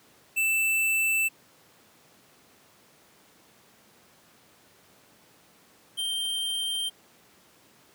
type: tone pair in turn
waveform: square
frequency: 2652 / 3154 Hz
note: E7 / G7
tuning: +10 / +10 cents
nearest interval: minor third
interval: 300 cents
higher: second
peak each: -23 / -28 dBFS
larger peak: first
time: 0.36-1.29 / 5.97-6.9 s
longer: neither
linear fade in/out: 20 ms
effects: pink hiss -58 dBFS RMS until 7.94 s + high-pass 150 Hz 12 dB/octave